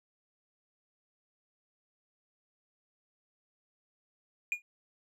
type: tone with exponential decay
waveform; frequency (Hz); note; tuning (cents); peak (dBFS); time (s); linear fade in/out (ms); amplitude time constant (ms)
triangle; 2433; D#7; -39; -23; 4.52-4.62; 1; 20
effects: none